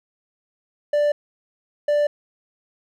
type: tone pair in turn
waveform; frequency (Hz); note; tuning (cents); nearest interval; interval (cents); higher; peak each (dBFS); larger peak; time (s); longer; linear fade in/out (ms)
triangle; 588 / 588; D5 / D5; +2 / +2; unison; 0; neither; -14; neither; 0.93-1.12 / 1.88-2.07; neither; 5
effects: none